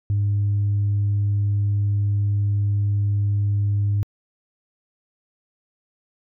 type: tone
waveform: sine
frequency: 101.8 Hz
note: G#2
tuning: 34 cents flat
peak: -16 dBFS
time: 0.1-4.03 s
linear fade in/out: 0 ms
effects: tanh soft clip ceiling -15 dBFS